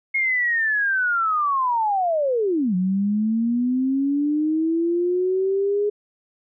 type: linear two-way sweep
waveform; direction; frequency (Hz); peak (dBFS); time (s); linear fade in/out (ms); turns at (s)
sine; down then up; 2165 to 179.4 to 417; -18; 0.14-5.9; 10; 2.75
effects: none